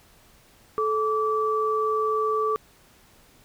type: tone pair together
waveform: sine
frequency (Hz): 434.3 / 1158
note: A4 / D6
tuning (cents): -23 / -25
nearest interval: octave + perfect fourth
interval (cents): 1698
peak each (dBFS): -24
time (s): 0.78-2.56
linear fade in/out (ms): 0
effects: pink hiss -56 dBFS RMS until 3.44 s